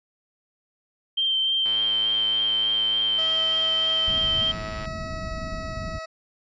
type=tone with vibrato; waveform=sine; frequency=3137 Hz; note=G7; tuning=1 cent sharp; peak=-20 dBFS; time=1.17-4.52 s; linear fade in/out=10 ms; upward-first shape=sine; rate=3.4 Hz; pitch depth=14 cents each way
type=click train; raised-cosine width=0.3 ms; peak=-22 dBFS; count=346; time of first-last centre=1.66-4.854 s; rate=108 Hz
type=tone; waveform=20% pulse; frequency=644 Hz; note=E5; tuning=41 cents flat; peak=-28 dBFS; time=3.18-6.06 s; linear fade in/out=10 ms
type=low-pass noise; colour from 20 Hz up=pink; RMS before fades=-34 dBFS; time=4.07-5.99 s; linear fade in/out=10 ms; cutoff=250 Hz; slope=24 dB/octave
effects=resampled to 16000 Hz